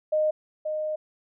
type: tone pair in turn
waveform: sine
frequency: 616 / 616 Hz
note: D#5 / D#5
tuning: -17 / -17 cents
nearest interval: unison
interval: 0 cents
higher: neither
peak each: -20 / -26 dBFS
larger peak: first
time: 0.12-0.31 / 0.65-0.96 s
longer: second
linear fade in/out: 10 ms
effects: none